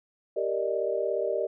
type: chord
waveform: sine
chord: Eb major seventh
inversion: first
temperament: equal with one note detuned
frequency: 392 / 466.2 / 585.3 / 622.3 Hz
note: G4 / Bb4 / D5 / Eb5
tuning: 0 / 0 / -6 / 0 cents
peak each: -31 dBFS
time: 0.36-1.47 s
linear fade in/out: 10 ms
effects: none